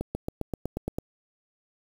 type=accelerating click train; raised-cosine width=2 ms; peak=-16 dBFS; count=9; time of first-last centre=0.01-0.985 s; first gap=140 ms; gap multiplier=0.96; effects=7-bit